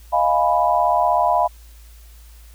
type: chord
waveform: sine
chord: F half-diminished seventh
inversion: third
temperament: equal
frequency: 622.3 / 698.5 / 830.6 / 987.8 Hz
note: Eb5 / F5 / Ab5 / Cb6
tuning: 0 / 0 / 0 / 0 cents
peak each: -22 / -18 / -22 / -19 dBFS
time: 0.12-1.48 s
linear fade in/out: 20 ms
effects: added 56 Hz sine -41 dBFS peak until 2.54 s + white hiss -52 dBFS RMS until 2.54 s